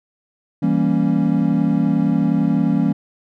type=chord; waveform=triangle; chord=E diminished seventh; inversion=none; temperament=equal; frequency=164.81 / 196 / 233.1 / 277.2 Hz; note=E3 / G3 / Bb3 / Db4; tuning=0 / 0 / 0 / 0 cents; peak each=-18 dBFS; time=0.62-2.93 s; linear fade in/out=10 ms; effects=none